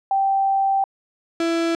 sine / 35% pulse tone pair in turn, 781 / 333.2 Hz, G5 / E4, -7 / +19 cents, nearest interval octave + minor third, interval 1474 cents, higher first, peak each -16 / -17 dBFS, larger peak first, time 0.11-0.84 / 1.4-1.75 s, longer first, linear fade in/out 2 ms, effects low-pass 6000 Hz 12 dB/octave

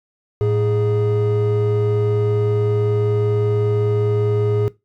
triangle tone pair together, 109.9 / 414.9 Hz, A2 / G#4, -2 / -2 cents, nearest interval octave + major seventh, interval 2300 cents, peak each -14 / -15 dBFS, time 0.41-4.68 s, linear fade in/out 0 ms, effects noise-tail reverb RT60 0.2 s tail -20 dB re dry + tanh soft clip ceiling -10 dBFS

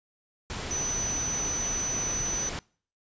sine tone in noise, 6000 Hz, F#8, 23 cents sharp, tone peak -28 dBFS, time 0.71-2.49 s, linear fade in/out 0 ms, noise pink, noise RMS -35 dBFS, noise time 0.5-2.59 s, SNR +4 dB, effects noise-tail reverb RT60 0.5 s tail -26 dB re dry + resampled to 16000 Hz

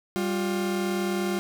40% pulse tone pair together, 196.52 / 353.2 Hz, G3 / F4, +5 / +20 cents, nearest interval minor seventh, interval 1015 cents, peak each -27 dBFS, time 0.16-1.39 s, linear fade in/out 0 ms, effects none

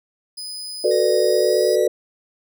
35% pulse tone, 4995 Hz, D#8, 6 cents sharp, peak -28 dBFS, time 0.37-1.76 s, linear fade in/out 10 ms
sine chord, B minor seventh, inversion second, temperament just, 370.4 / 444.5 / 493.9 / 592.7 Hz, F#4 / A4 / B4 / D5, +2 / +18 / 0 / +16 cents, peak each -20 dBFS, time 0.84-1.88 s, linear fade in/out 5 ms
10% pulse tone with pitch glide, 1872 to 1941.4 Hz, A#6 to B6, +7 to -30 cents, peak -25 dBFS, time 0.91-1.87 s, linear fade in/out 2 ms, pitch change +63 cents, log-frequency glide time 1.23-1.75 s
effects none

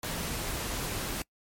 sine tone in noise, 166.6 Hz, E3, 19 cents sharp, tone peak -41 dBFS, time 0.08-0.34 s, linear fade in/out 2 ms, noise pink, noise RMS -34 dBFS, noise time 0.03-1.22 s, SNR -10 dB, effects noise-tail reverb RT60 0.1 s tail -25 dB re dry + MP3 64 kbps

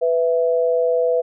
sine tone pair together, 496.3 / 661.6 Hz, B4 / E5, +8 / +6 cents, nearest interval perfect fourth, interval 498 cents, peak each -16 / -21 dBFS, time 0.01-1.22 s, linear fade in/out 20 ms, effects none

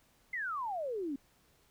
sine exponential sweep, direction down, 2099 to 262.5 Hz, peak -34 dBFS, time 0.33-1.16 s, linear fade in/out 5 ms, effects pink hiss -68 dBFS RMS until 1.7 s

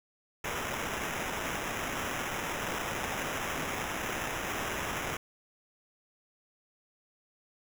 blue noise with sample-and-hold, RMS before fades -35 dBFS, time 0.44-5.17 s, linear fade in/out 5 ms, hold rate 4410 Hz, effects none

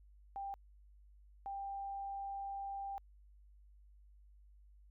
sine tone bursts at uneven times, 791 Hz, G5, 15 cents sharp, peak -40 dBFS, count 2, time 0.36-0.54 / 1.46-2.98 s, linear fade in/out 0 ms, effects added 50 Hz sine -59 dBFS peak until 4.9 s

